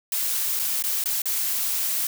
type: noise with dropouts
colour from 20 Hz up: blue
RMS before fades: -25 dBFS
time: 0.12-2.07 s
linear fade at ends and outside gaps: 2 ms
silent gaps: 0.592-0.596 / 0.825-0.838 / 1.04-1.057 / 1.219-1.256 s
effects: none